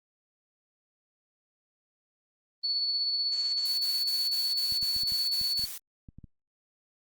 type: tone with tremolo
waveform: sine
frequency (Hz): 4435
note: C#8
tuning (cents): 0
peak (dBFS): -25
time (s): 2.63-5.66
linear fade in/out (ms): 20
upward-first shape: sine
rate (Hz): 16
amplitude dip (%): 30
type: noise bursts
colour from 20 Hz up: blue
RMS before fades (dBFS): -39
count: 10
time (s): 3.32-5.78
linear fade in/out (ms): 5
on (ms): 210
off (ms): 40
type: clicks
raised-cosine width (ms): 5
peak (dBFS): -34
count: 11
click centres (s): 4.723 / 4.829 / 4.964 / 5.034 / 5.121 / 5.414 / 5.594 / 5.639 / 6.088 / 6.186 / 6.242
effects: Opus 24 kbps